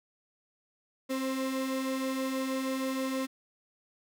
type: tone pair together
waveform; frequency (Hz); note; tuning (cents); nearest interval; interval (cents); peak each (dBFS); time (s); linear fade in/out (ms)
35% pulse; 264.8 / 523.3; C4 / C5; +21 / 0; octave; 1179; -29 / -37; 1.09-3.27; 20
effects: none